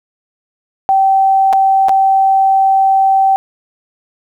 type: tone with dropouts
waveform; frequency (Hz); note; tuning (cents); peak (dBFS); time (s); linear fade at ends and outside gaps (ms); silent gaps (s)
sine; 774; G5; -22; -7; 0.89-3.36; 0; 1.528-1.533 / 1.885-1.893
effects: 8-bit